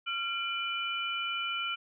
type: tone cluster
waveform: sine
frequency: 1376 / 2385 / 2989 Hz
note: F6 / D7 / F#7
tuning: -26 / +26 / +17 cents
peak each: -35 / -36 / -35 dBFS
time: 0.06-1.76 s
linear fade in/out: 20 ms
effects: none